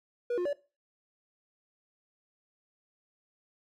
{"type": "tone with pitch steps", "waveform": "triangle", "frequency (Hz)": [482.5, 355.9, 574], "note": ["B4", "F4", "D5"], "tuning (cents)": [-40, 33, -40], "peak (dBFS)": -26, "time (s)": [0.3, 0.531], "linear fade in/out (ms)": 5, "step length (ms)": 77, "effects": ["noise-tail reverb RT60 0.3 s tail -18 dB re dry"]}